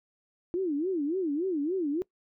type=tone with vibrato; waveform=sine; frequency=329.6 Hz; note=E4; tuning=in tune; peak=-26 dBFS; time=0.54-2.02 s; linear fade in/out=0 ms; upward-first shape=sine; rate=3.5 Hz; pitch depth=270 cents each way; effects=noise-tail reverb RT60 0.1 s tail -22 dB re dry